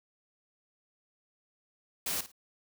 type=noise with echo; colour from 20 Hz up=white; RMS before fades=-33 dBFS; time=2.06-2.21 s; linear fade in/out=5 ms; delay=54 ms; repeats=2; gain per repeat=-13 dB; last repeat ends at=2.318 s; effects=none